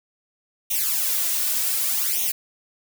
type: noise with flanger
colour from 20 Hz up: blue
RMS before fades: -23 dBFS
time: 0.7-2.32 s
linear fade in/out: 10 ms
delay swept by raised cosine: 0.32 to 3.42 ms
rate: 0.66 Hz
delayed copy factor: +1
effects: none